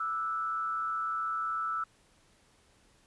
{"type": "tone with frequency modulation", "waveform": "sine", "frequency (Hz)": 1318.5, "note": "E6", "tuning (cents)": 0, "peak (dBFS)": -30, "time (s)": [0, 1.84], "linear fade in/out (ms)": 5, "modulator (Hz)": 139, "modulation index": 0.54, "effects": ["pink hiss -65 dBFS RMS until 3.06 s", "resampled to 24000 Hz"]}